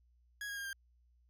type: tone with pitch steps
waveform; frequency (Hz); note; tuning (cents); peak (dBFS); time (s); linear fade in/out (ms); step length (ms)
40% pulse; 1661.2 / 1637.4 / 1613.9 / 1590.8; G#6 / G#6 / G6 / G6; 0 / -25 / +50 / +25; -39; 0.41-0.73; 2; 80
effects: added 60 Hz sine -66 dBFS peak until 1.29 s